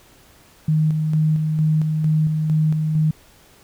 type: tone with tremolo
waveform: sine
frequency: 155.56 Hz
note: D#3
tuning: in tune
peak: -14 dBFS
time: 0.68-3.11 s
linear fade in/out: 5 ms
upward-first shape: square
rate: 2.2 Hz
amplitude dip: 35%
effects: pink hiss -51 dBFS RMS until 3.63 s